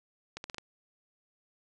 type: accelerating click train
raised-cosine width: 0.2 ms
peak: -22 dBFS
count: 5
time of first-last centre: 0.37-0.583 s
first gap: 71 ms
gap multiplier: 0.81
effects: resampled to 22050 Hz